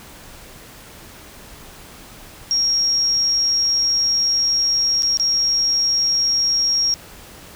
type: tone with dropouts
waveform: sine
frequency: 5588 Hz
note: F8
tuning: in tune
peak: -15 dBFS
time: 2.51-6.94 s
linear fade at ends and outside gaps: 0 ms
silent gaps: 5.023-5.031 / 5.172-5.198 s
effects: pink hiss -41 dBFS RMS until 7.55 s